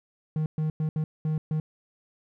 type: tone bursts at uneven times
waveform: triangle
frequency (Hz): 155.56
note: D#3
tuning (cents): 0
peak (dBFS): -22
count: 6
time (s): 0.36-0.46 / 0.58-0.7 / 0.8-0.89 / 0.96-1.04 / 1.25-1.38 / 1.51-1.6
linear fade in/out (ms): 2
effects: none